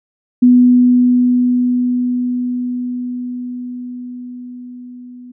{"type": "tone with level ramp", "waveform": "sine", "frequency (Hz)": 247.4, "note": "B3", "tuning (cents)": 3, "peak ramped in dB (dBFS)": [-4, -32], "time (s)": [0.42, 5.32], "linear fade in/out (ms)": 10, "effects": []}